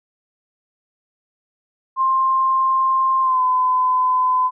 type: tone with pitch glide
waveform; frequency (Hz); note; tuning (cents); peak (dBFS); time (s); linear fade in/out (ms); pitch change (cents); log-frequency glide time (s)
sine; 1055 to 1015.5; C6 to B5; +14 to +48; -14; 1.96-4.51; 50; -66; 3.21-3.42
effects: none

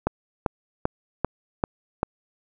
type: click train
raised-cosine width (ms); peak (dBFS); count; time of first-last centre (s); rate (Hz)
1; -7; 6; 0.07-2.031; 2.55
effects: none

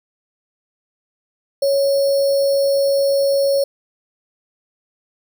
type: tone with sample-and-hold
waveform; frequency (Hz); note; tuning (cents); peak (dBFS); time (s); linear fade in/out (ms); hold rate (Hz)
sine; 554.4; C#5; 0; -13; 1.62-3.64; 5; 4900
effects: none

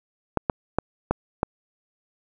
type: clicks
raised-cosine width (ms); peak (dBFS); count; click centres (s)
1; -6; 5; 0.373 / 0.498 / 0.786 / 1.11 / 1.431
effects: none

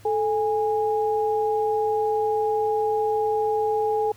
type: tone pair together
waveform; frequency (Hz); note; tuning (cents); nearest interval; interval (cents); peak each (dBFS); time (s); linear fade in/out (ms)
sine; 436 / 823; A4 / G#5; -16 / -16; major seventh; 1100; -22 / -24; 0.05-4.12; 5
effects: added 106 Hz sine -50 dBFS peak until 4.16 s + pink hiss -53 dBFS RMS until 4.16 s

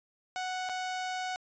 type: tone with dropouts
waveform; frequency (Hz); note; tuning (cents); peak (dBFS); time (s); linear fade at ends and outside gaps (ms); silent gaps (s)
sawtooth; 740; F#5; 0; -29; 0.36-1.36; 0; 0.69-0.695
effects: resampled to 16000 Hz

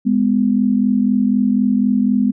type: tone pair together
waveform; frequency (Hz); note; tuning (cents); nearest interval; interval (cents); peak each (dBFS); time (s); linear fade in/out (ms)
sine; 206.5 / 250.5; G#3 / B3; -10 / +25; minor third; 335; -15; 0.05-2.32; 20
effects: none

